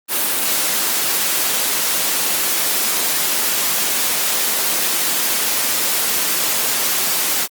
white noise, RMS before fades -18 dBFS, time 0.08-7.48 s, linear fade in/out 50 ms, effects high-pass 200 Hz 12 dB/octave + Opus 32 kbps

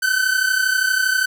45% pulse tone pair together, 1506.5 / 1539 Hz, F#6 / G6, +31 / -32 cents, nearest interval unison, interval 37 cents, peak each -19 dBFS, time 0.02-1.26 s, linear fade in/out 10 ms, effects none

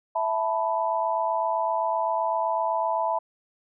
sine chord, E suspended fourth, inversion none, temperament equal, 659.3 / 880 / 987.8 Hz, E5 / A5 / B5, 0 / 0 / 0 cents, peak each -27 dBFS, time 0.15-3.19 s, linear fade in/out 10 ms, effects none

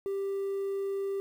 triangle tone, 393.5 Hz, G4, 7 cents sharp, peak -27 dBFS, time 0.06-1.2 s, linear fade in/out 0 ms, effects tanh soft clip ceiling -24 dBFS + 10-bit

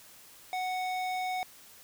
square tone with band-pass filter, 740 Hz, F#5, in tune, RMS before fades -33 dBFS, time 0.53-1.43 s, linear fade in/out 0 ms, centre 1600 Hz, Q 0.56, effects white hiss -54 dBFS RMS until 1.83 s

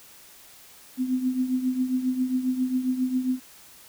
sine tone with tremolo, 255.6 Hz, C4, 40 cents flat, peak -19 dBFS, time 0.97-3.4 s, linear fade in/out 50 ms, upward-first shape triangle, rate 7.4 Hz, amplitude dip 75%, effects white hiss -50 dBFS RMS until 3.88 s

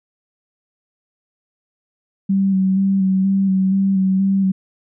sine tone with vibrato, 192.2 Hz, G3, 34 cents flat, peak -13 dBFS, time 2.29-4.52 s, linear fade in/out 10 ms, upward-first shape square, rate 2.1 Hz, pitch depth 22 cents each way, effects none

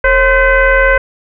sine tone with frequency modulation, 1036 Hz, C6, 17 cents flat, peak -6 dBFS, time 0.04-0.98 s, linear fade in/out 5 ms, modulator 497 Hz, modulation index 1.9, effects none

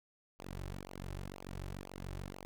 sawtooth tone with flanger, 46.86 Hz, F#1, 23 cents sharp, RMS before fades -45 dBFS, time 0.39-2.45 s, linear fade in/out 0 ms, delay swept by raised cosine 0.53 to 4.33 ms, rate 2 Hz, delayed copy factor -0.95, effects none

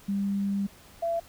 sine tone pair in turn, 198.9 / 673.7 Hz, G3 / E5, +25 / +38 cents, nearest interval octave + major sixth, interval 2113 cents, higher second, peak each -25 dBFS, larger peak neither, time 0.08-0.67 / 1.02-1.2 s, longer first, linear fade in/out 10 ms, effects pink hiss -53 dBFS RMS until 1.28 s

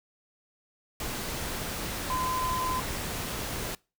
sine tone in noise, 1022 Hz, C6, 41 cents flat, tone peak -28 dBFS, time 2.1-2.8 s, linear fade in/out 2 ms, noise pink, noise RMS -34 dBFS, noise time 1-3.75 s, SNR +3 dB, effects noise-tail reverb RT60 0.3 s tail -24 dB re dry

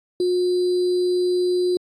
sine tone with sample-and-hold, 360 Hz, F#4, 47 cents flat, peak -17 dBFS, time 0.2-1.77 s, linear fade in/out 2 ms, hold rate 4410 Hz, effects low-pass 7000 Hz 12 dB/octave + AAC 64 kbps

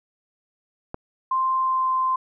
click, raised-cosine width 1 ms, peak -17 dBFS, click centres 0.944 s
sine tone with pitch glide, 1046.5 to 1039.9 Hz, C6 to C6, 0 to -11 cents, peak -19 dBFS, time 1.31-2.16 s, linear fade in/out 5 ms, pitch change -11 cents, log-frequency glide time 1.59-1.89 s
effects none

